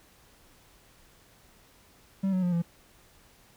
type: tone with pitch steps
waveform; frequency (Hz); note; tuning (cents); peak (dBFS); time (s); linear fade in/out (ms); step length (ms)
triangle; 193.3 / 185.21 / 177.46 / 170.04; G3 / F#3 / F3 / F3; -24 / +2 / +28 / -46; -22; 2.23-2.622; 10; 98
effects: pink hiss -59 dBFS RMS until 3.56 s